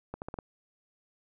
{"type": "accelerating click train", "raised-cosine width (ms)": 1, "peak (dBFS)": -23, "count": 5, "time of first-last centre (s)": [0.14, 0.388], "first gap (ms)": 79, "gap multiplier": 0.84, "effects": []}